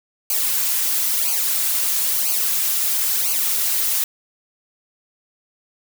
blue noise with flanger, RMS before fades -20 dBFS, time 0.3-4.04 s, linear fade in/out 2 ms, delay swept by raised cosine 0.55 to 5.55 ms, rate 1 Hz, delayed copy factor -1, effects none

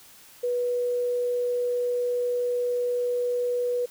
sine tone, 489 Hz, B4, 17 cents flat, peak -23 dBFS, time 0.43-3.86 s, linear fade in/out 10 ms, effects white hiss -51 dBFS RMS until 3.9 s

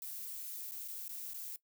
violet noise with dropouts, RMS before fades -44 dBFS, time 0.02-1.56 s, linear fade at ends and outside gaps 1 ms, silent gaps 0.712-0.719 / 0.879-0.883 / 1.081-1.093 / 1.334-1.344 s, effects noise-tail reverb RT60 0.1 s tail -18 dB re dry

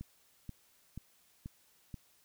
click train, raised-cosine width 5 ms, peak -30 dBFS, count 5, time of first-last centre 0.01-1.942 s, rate 2.07 Hz, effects white hiss -68 dBFS RMS until 2.24 s

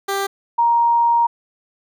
15% pulse / sine tone pair in turn, 394.4 / 938 Hz, G4 / A#5, +11 / +11 cents, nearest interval octave + minor third, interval 1500 cents, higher second, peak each -13 / -12 dBFS, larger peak second, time 0.08-0.27 / 0.58-1.27 s, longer second, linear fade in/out 10 ms, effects none

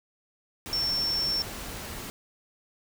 sine tone in noise, 5430 Hz, F8, 50 cents flat, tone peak -25 dBFS, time 0.73-1.42 s, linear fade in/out 0 ms, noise pink, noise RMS -38 dBFS, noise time 0.66-2.1 s, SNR +10 dB, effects none

